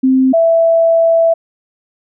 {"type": "tone pair in turn", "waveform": "sine", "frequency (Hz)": [261.6, 661.7], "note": ["C4", "E5"], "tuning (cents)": [0, 6], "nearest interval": "octave + major third", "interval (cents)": 1606, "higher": "second", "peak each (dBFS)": -7, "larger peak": "neither", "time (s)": [[0.03, 0.33], [0.33, 1.34]], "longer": "second", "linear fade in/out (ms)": 10, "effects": []}